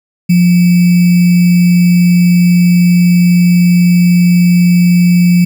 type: tone with sample-and-hold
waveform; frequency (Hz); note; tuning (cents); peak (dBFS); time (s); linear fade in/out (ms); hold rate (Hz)
sine; 176.2; F3; +16; -4; 0.29-5.45; 10; 2450
effects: none